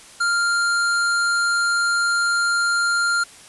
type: tone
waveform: square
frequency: 1396 Hz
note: F6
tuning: 1 cent flat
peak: -18 dBFS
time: 0.2-3.24 s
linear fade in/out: 10 ms
effects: white hiss -44 dBFS RMS until 3.48 s + resampled to 24000 Hz